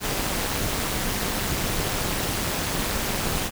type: noise with amplitude modulation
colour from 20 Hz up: pink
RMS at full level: -23 dBFS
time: 0-3.51 s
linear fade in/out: 50 ms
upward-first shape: sine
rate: 200 Hz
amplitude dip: 70%
effects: none